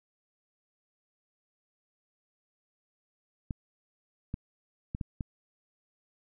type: clicks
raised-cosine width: 5 ms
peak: -21 dBFS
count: 5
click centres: 3.508 / 4.341 / 4.949 / 5.012 / 5.208 s
effects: none